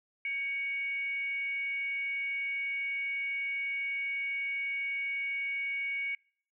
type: tone with frequency modulation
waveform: sine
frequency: 2236 Hz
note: C#7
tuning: 14 cents sharp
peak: -31 dBFS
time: 0.25-6.15 s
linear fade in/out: 2 ms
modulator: 610 Hz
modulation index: 0.22
effects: noise-tail reverb RT60 0.5 s tail -25 dB re dry